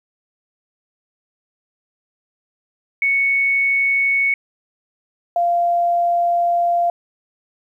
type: tone pair in turn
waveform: sine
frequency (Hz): 2217 / 692.9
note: C#7 / F5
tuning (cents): 0 / -14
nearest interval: octave + minor sixth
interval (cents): 2014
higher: first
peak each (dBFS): -14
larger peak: neither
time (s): 3.02-4.34 / 5.36-6.9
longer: second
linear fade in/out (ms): 2
effects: 9-bit